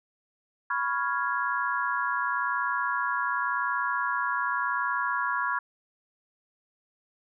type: chord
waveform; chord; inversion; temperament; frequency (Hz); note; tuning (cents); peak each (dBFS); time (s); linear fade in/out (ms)
sine; C# dominant seventh; third; equal; 987.8 / 1108.7 / 1396.9 / 1661.2; B5 / C#6 / E#6 / G#6; 0 / 0 / 0 / 0; -31; 0.7-5.59; 5
effects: none